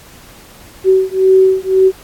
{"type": "beating tone pair", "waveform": "sine", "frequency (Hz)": [378, 379.9], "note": ["F#4", "F#4"], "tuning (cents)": [37, 46], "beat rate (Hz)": 1.9, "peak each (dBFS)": -10, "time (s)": [0.84, 1.92], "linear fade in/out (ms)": 50, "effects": ["pink hiss -40 dBFS RMS until 2.03 s", "AAC 64 kbps"]}